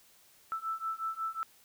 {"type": "beating tone pair", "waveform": "sine", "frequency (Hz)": [1318.5, 1324], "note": ["E6", "E6"], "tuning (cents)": [0, 7], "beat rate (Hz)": 5.5, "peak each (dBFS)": [-37, -36], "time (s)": [0.52, 1.43], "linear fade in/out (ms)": 0, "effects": ["white hiss -62 dBFS RMS until 1.64 s"]}